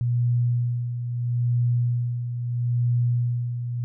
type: tone with tremolo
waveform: sine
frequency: 120.8 Hz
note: B2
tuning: 38 cents flat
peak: -18 dBFS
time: 0.01-3.84 s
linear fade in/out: 0 ms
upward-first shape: sine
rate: 0.76 Hz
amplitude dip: 60%
effects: none